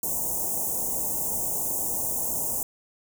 white band-stop noise, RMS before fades -28 dBFS, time 0.03-2.63 s, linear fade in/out 2 ms, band 930 to 6500 Hz, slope 48 dB/octave, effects none

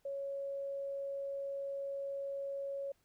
sine tone, 554.4 Hz, C#5, in tune, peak -37 dBFS, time 0.05-2.92 s, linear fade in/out 5 ms, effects pink hiss -75 dBFS RMS until 3.04 s

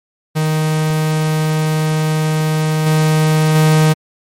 45% pulse tone with level steps, 155.8 Hz, D#3, 3 cents sharp, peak -13 / -10 / -8 dBFS, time 0.35-3.94 s, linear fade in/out 20 ms, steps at 2.86 / 3.55 s, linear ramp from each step 5 ms, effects MP3 64 kbps

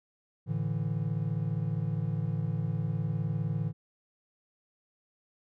triangle chord, A suspended fourth, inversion none, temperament equal with one note detuned, 110 / 145.15 / 164.81 Hz, A2 / D3 / E3, 0 / -20 / 0 cents, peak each -31 dBFS, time 0.46-3.73 s, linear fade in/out 50 ms, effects none

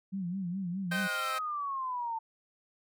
sine tone with vibrato, 183.7 Hz, F#3, 12 cents flat, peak -32 dBFS, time 0.12-1.08 s, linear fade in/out 20 ms, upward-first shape sine, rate 4.8 Hz, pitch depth 120 cents each way
10% pulse chord, C minor, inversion none, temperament equal, 523.3 / 622.3 / 784 Hz, C5 / Eb5 / G5, 0 / 0 / 0 cents, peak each -32 / -30 / -32 dBFS, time 0.91-1.39 s, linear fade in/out 10 ms
sine exponential sweep, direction down, 1568 to 891 Hz, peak -32 dBFS, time 0.91-2.19 s, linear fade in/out 10 ms
effects none

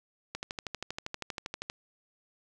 click train, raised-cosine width 0.2 ms, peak -18 dBFS, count 18, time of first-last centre 0.35-1.699 s, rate 12.6 Hz, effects none

